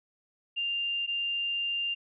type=tone pair in turn; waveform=sine; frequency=2794 / 2794 Hz; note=F7 / F7; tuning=0 / 0 cents; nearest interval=unison; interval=0 cents; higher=neither; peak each=-28 dBFS; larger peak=neither; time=0.56-1.07 / 1.07-1.95 s; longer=second; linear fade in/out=20 ms; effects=none